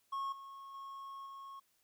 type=tone with level steps; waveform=triangle; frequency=1093 Hz; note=C#6; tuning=25 cents flat; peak=-34 / -46 / -43 / -45 dBFS; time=0.12-1.6 s; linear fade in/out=10 ms; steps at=0.32 / 0.74 / 1.26 s; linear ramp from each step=5 ms; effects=white hiss -75 dBFS RMS until 1.83 s